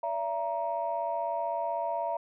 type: tone cluster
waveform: sine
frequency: 577 / 673 / 940 Hz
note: D5 / E5 / A#5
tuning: -31 / +36 / +14 cents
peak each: -36 / -31 / -32 dBFS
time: 0.03-2.17 s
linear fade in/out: 5 ms
effects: tanh soft clip ceiling -20 dBFS